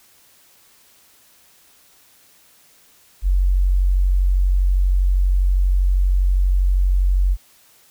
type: tone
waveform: sine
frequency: 46.25 Hz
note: F#1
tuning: in tune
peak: -13 dBFS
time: 3.22-7.37 s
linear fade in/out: 50 ms
effects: white hiss -53 dBFS RMS until 7.9 s